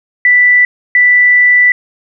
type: tone pair in turn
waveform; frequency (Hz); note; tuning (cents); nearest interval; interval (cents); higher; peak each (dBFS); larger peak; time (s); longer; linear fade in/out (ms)
sine; 1975.5 / 1975.5; B6 / B6; 0 / 0; unison; 0; neither; -4; neither; 0.25-0.65 / 0.95-1.72; second; 2
effects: none